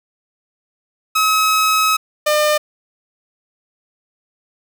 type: tone pair in turn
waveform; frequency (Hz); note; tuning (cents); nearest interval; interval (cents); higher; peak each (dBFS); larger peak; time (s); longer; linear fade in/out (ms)
sawtooth; 1280 / 602.6; D#6 / D5; +49 / +44; octave + minor second; 1305; first; -9; neither; 1.15-1.97 / 2.26-2.58; first; 10
effects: none